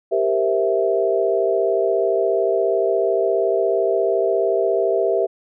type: chord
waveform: sine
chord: C dominant seventh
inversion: second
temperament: equal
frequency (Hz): 392 / 466.2 / 523.3 / 659.3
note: G4 / Bb4 / C5 / E5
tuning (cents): 0 / 0 / 0 / 0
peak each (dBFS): -20 / -22 / -26 / -20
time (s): 0.11-5.27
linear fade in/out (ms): 20
effects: none